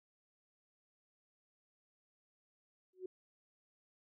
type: tone with exponential growth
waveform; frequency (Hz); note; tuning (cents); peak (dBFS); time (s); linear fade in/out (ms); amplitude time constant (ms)
sine; 370; F#4; 0; -37; 2.93-3.06; 5; 27
effects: none